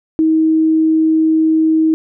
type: tone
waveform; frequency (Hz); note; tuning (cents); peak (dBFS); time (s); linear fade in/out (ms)
sine; 317.8; D#4; +37; -9; 0.19-1.94; 0
effects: none